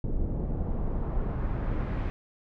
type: noise with low-pass filter sweep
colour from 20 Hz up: brown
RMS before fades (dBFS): -29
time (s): 0.04-2.1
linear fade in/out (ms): 0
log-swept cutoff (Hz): 430 to 2200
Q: 0.95
effects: none